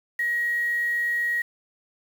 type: tone with quantisation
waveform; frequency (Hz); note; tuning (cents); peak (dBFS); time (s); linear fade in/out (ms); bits
sine; 1896; A#6; +29; -22; 0.19-1.42; 5; 7
effects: none